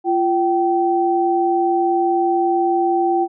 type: tone pair together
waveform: sine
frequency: 345.4 / 773 Hz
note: F4 / G5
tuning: -19 / -24 cents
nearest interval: octave + major second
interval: 1395 cents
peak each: -17 dBFS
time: 0.04-3.28 s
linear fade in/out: 50 ms
effects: none